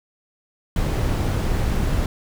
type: noise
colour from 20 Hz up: brown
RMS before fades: -21 dBFS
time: 0.76-2.06 s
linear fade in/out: 2 ms
effects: none